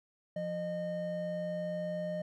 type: tone pair together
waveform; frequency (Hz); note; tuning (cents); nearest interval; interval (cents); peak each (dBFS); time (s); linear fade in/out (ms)
triangle; 174.61 / 612.4; F3 / D#5; 0 / -28; octave + minor seventh; 2172; -37 / -33; 0.36-2.22; 5
effects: none